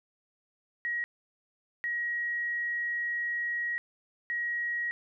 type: tone bursts at uneven times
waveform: sine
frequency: 1900 Hz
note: A#6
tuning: 33 cents sharp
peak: -29 dBFS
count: 3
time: 0.85-1.04 / 1.84-3.78 / 4.3-4.91 s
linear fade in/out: 0 ms
effects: none